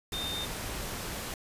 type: tone in noise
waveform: sine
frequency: 3632 Hz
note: A#7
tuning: 46 cents flat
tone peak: -34 dBFS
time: 0.13-0.45 s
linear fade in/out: 2 ms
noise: pink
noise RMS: -37 dBFS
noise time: 0.12-1.34 s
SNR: 0 dB
effects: resampled to 32000 Hz